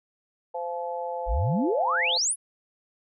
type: harmonic tone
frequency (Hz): 172.2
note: F3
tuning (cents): -24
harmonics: 3 / 4 / 5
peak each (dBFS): -32 / -35 / -33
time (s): 0.54-2.18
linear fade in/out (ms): 10
type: exponential sweep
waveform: sine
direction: up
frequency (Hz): 42.05 to 11175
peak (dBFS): -22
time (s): 1.26-2.36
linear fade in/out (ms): 50
effects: none